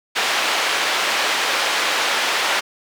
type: band-pass noise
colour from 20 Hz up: white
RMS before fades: -20 dBFS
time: 0.15-2.61 s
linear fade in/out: 20 ms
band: 500 to 3200 Hz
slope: 12 dB/octave
effects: none